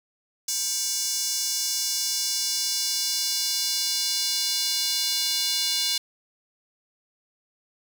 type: tone with high-pass filter sweep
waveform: square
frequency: 318.3 Hz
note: D#4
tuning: 39 cents sharp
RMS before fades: -26 dBFS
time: 0.48-5.98 s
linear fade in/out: 5 ms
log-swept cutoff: 6100 to 4000 Hz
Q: 2.5
effects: none